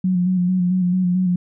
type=tone with vibrato; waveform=sine; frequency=181.6 Hz; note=F#3; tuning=32 cents flat; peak=-15 dBFS; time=0.04-1.36 s; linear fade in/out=5 ms; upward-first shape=square; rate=4.5 Hz; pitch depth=33 cents each way; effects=none